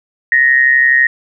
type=tone with amplitude modulation; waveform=sine; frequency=1864.7 Hz; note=A#6; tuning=in tune; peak=-4 dBFS; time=0.32-1.07 s; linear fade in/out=2 ms; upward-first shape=sine; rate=132 Hz; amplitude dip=65%; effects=none